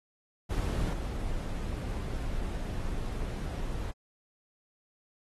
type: noise with level steps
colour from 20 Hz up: brown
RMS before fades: -29 / -34 dBFS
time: 0.49-3.92 s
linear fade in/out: 20 ms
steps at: 0.93 s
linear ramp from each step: 2 ms
effects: AAC 32 kbps